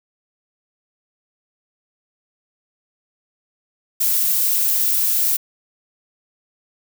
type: noise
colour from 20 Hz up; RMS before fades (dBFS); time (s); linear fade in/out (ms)
violet; -18; 4-5.37; 10
effects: none

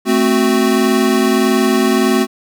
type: chord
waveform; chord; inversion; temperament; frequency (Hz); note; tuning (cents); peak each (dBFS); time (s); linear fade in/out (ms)
square; F# diminished; first; equal; 220 / 261.6 / 370; A3 / C4 / F#4; 0 / 0 / 0; -16; 0.05-2.27; 50
effects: none

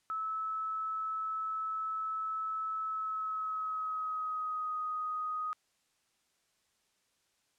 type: tone with pitch glide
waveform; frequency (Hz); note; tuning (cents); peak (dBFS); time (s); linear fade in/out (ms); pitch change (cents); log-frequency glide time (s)
sine; 1302 to 1249; E6 to D#6; -22 to +6; -33; 0.1-5.53; 0; -72; 2.81-4.77
effects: white hiss -75 dBFS RMS until 7.58 s + low-pass 9000 Hz 12 dB/octave

